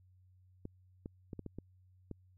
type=clicks; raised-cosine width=3 ms; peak=-30 dBFS; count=7; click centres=0.654 / 1.059 / 1.332 / 1.393 / 1.463 / 1.586 / 2.113 s; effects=added 92 Hz sine -62 dBFS peak until 2.37 s